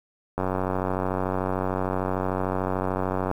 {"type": "click train", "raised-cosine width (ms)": 1, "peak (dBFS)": -12, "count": 275, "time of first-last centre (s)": [0.38, 3.314], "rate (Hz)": 93.4, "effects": ["8-bit"]}